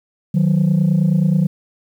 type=tone pair together; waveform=sine; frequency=155.57 / 185 Hz; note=D#3 / F#3; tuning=0 / 0 cents; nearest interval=minor third; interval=300 cents; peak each=-13 dBFS; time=0.34-1.47 s; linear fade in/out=10 ms; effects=tanh soft clip ceiling -9 dBFS + 8-bit